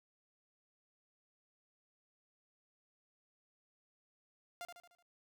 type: tone with echo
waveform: sawtooth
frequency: 698.5 Hz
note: F5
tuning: in tune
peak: -39 dBFS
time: 4.61-4.65 s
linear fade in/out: 0 ms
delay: 75 ms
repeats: 5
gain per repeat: -6 dB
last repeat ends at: 5.025 s
effects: none